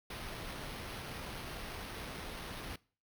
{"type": "noise with sample-and-hold", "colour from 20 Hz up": "pink", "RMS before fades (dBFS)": -44, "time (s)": [0.1, 2.76], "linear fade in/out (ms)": 5, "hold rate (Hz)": 7350, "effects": ["noise-tail reverb RT60 0.4 s tail -22 dB re dry"]}